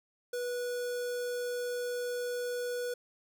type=tone with notch filter; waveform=square; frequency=488.8 Hz; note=B4; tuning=18 cents flat; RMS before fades=-35 dBFS; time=0.33-2.94 s; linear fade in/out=5 ms; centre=2600 Hz; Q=1.8; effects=none